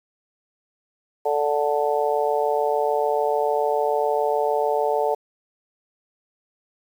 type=harmonic tone; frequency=146.83 Hz; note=D3; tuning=in tune; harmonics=3 / 4 / 5 / 6; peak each=-23 / -24 / -25 / -26 dBFS; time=1.25-5.15 s; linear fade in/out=10 ms; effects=8-bit